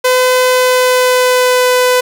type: tone with pitch glide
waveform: sawtooth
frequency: 507 to 501.2 Hz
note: B4 to B4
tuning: +45 to +25 cents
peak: -4 dBFS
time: 0.04-2.01 s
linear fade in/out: 10 ms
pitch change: -20 cents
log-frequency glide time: 0.48-1.69 s
effects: none